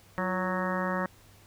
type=harmonic tone with a mistuned harmonic; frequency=185 Hz; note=F#3; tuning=in tune; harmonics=1 / 2 / 3 / 4 / 5 / 6 / 7 / 8 / 9 / 10; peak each=-32 / -39 / -34 / -42 / -37 / -36 / -38 / -43 / -39 / -38 dBFS; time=0.18-1.06 s; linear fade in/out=0 ms; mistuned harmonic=2; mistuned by=-83 cents; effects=added 99 Hz sine -58 dBFS peak until 1.46 s + pink hiss -58 dBFS RMS until 1.46 s